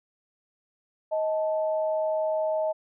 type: tone pair together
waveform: sine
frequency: 629 / 875 Hz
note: D#5 / A5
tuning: +19 / -10 cents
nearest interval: tritone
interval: 571 cents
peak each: -24 / -33 dBFS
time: 1.11-2.73 s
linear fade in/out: 20 ms
effects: none